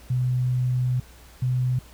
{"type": "tone pair in turn", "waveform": "sine", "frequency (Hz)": [125.9, 126.51], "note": ["B2", "B2"], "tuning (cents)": [34, 42], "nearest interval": "unison", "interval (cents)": 8, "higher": "second", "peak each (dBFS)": -20, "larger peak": "neither", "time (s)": [[0.1, 1], [1.42, 1.79]], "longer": "first", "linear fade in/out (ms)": 5, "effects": ["added 60 Hz sine -47 dBFS peak until 1.93 s", "pink hiss -51 dBFS RMS until 1.93 s"]}